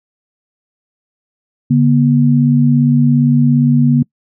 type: tone pair together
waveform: sine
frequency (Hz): 143.3 / 240.7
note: D3 / B3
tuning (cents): -42 / -44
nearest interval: major sixth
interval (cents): 898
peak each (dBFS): -10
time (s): 1.7-4.03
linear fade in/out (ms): 10
effects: noise-tail reverb RT60 0.1 s tail -25 dB re dry